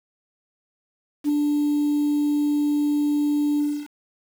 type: tone with ADSR envelope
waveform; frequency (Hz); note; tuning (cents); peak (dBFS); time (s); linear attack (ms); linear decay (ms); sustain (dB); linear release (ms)
sine; 293.7; D4; 0; -14; 1.24-3.88; 51; 4; -3; 280
effects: tanh soft clip ceiling -15 dBFS + 7-bit